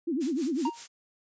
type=tone with vibrato; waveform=sine; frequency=293.7 Hz; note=D4; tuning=in tune; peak=-26 dBFS; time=0.07-0.7 s; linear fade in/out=10 ms; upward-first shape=sine; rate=10 Hz; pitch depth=290 cents each way
type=noise with tremolo; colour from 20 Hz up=blue; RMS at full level=-37 dBFS; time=0.2-0.88 s; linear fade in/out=20 ms; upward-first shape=sine; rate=5.3 Hz; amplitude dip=90%
type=tone with exponential decay; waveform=triangle; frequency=933 Hz; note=A#5; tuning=1 cent sharp; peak=-23 dBFS; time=0.65-0.84 s; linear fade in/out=5 ms; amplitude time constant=40 ms
effects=resampled to 16000 Hz